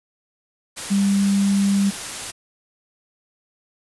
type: tone in noise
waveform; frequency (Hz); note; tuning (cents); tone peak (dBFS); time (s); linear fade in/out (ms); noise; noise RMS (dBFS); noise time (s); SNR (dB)
sine; 198.3; G3; +20; -15; 0.9-1.91; 20; white; -30; 0.76-2.32; +12
effects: resampled to 24000 Hz